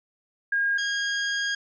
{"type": "tone pair in turn", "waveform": ["sine", "sawtooth"], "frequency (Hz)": [1624, 1630.6], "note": ["G#6", "G#6"], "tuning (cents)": [-39, -32], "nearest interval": "unison", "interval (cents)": 7, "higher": "second", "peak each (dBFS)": -21, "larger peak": "neither", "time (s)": [[0.52, 0.78], [0.78, 1.55]], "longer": "second", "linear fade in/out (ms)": 5, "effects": ["resampled to 16000 Hz"]}